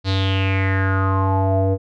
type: tone with low-pass filter sweep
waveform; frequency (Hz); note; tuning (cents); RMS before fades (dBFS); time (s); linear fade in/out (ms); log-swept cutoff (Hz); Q
square; 96.1; G2; -34; -18; 0.04-1.78; 50; 4300 to 520; 5.7
effects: none